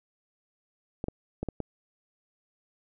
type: clicks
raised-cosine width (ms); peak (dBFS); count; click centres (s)
2; -18; 5; 1.041 / 1.084 / 1.43 / 1.487 / 1.603
effects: none